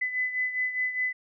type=beating tone pair; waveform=sine; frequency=2007 / 2011.9 Hz; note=B6 / B6; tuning=+27 / +32 cents; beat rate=4.9 Hz; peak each=-27 / -33 dBFS; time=0.01-1.13 s; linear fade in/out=10 ms; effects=none